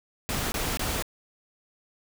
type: noise bursts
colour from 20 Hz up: pink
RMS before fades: -29 dBFS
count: 3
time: 0.29-1.024 s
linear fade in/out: 0 ms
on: 230 ms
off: 22 ms
effects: none